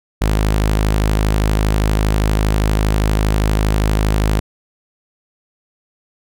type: tone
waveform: sawtooth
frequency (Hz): 52.5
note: G#1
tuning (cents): +19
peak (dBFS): -9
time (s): 0.21-4.4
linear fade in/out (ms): 10
effects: none